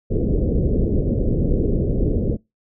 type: low-pass noise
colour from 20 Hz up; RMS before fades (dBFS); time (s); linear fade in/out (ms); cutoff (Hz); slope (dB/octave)
pink; -19; 0.1-2.37; 20; 510; 48
effects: noise-tail reverb RT60 0.2 s tail -23 dB re dry